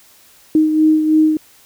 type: beating tone pair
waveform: sine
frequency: 311.1 / 314.2 Hz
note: D#4 / D#4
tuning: 0 / +17 cents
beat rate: 3.1 Hz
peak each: -10 / -19 dBFS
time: 0.55-1.37 s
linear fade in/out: 2 ms
effects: white hiss -48 dBFS RMS until 1.65 s